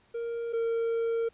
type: tone pair in turn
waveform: triangle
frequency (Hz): 466.2 / 459.5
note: A#4 / A#4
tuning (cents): 0 / -25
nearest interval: unison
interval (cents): 25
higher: first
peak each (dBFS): -29 / -24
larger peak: second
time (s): 0.14-0.53 / 0.53-1.29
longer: second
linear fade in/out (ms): 10
effects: pink hiss -64 dBFS RMS until 1.33 s + resampled to 8000 Hz